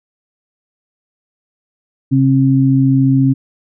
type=tone pair together; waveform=sine; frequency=134.07 / 268.4 Hz; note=C3 / C4; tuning=+43 / +44 cents; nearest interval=octave; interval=1201 cents; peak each=-11 dBFS; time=2.11-3.34 s; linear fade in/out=20 ms; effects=none